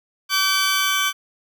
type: tone pair together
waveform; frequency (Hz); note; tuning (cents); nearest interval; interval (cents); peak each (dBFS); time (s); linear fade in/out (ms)
15% pulse; 1152.2 / 1536; D6 / G6; -33 / -36; perfect fourth; 497; -14; 0.29-1.13; 50
effects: none